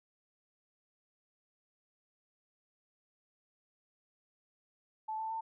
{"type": "tone with pitch steps", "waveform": "sine", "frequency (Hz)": [872, 883.7, 895.5], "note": ["A5", "A5", "A5"], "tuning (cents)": [-16, 7, 30], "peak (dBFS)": -35, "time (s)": [5.08, 5.41], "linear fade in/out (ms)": 10, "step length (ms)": 110, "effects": []}